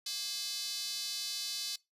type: tone with high-pass filter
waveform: square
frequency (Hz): 233.8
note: A#3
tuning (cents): +5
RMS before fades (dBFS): -38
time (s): 0.06-1.76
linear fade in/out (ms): 5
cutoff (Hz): 4400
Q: 3.5
effects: noise-tail reverb RT60 0.2 s tail -21 dB re dry + resampled to 32000 Hz